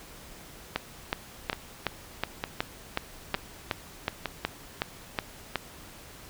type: two click trains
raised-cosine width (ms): 0.3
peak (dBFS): -10 / -13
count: 14 / 4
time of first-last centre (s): 0.76-5.557 / 1.53-4.257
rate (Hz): 2.71 / 1.1
effects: pink hiss -48 dBFS RMS until 6.29 s